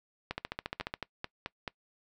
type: two click trains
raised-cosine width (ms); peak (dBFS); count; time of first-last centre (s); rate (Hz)
0.3; -19 / -18; 5 / 10; 0.81-1.678 / 0.31-0.939; 4.61 / 14.3
effects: noise-tail reverb RT60 0.1 s tail -22 dB re dry